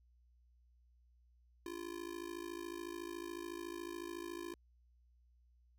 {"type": "tone with amplitude modulation", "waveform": "square", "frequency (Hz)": 343.2, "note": "F4", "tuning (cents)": -30, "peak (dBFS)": -40, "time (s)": [1.66, 4.54], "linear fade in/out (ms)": 2, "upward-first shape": "sine", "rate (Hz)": 53.9, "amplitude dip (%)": 90, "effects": ["added 60 Hz sine -66 dBFS peak until 5.78 s"]}